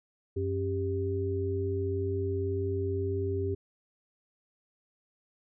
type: tone cluster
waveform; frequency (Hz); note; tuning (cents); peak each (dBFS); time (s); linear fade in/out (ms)
sine; 92.4 / 275.2 / 393.7; F#2 / C#4 / G4; -2 / -12 / +8; -31 / -39 / -31; 0.36-3.55; 10
effects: none